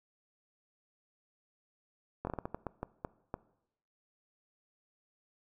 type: slowing click train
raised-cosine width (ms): 1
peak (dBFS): -22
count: 11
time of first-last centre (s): 2.25-3.341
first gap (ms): 21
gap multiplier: 1.34
effects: noise-tail reverb RT60 0.8 s tail -20 dB re dry